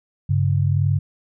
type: tone pair together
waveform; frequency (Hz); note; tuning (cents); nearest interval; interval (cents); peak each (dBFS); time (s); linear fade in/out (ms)
sine; 98.4 / 140; G2 / C#3; +7 / +18; tritone; 611; -18 / -19; 0.29-0.99; 10
effects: none